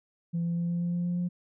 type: tone with pitch steps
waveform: sine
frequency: 169.2 / 170.28 / 171.36 / 172.46 / 173.56 / 174.66 / 175.77 / 176.9 Hz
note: E3 / F3 / F3 / F3 / F3 / F3 / F3 / F3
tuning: +45 / -44 / -33 / -21 / -10 / 0 / +11 / +23 cents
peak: -25 dBFS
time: 0.33-1.29 s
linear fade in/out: 20 ms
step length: 120 ms
effects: tanh soft clip ceiling -24 dBFS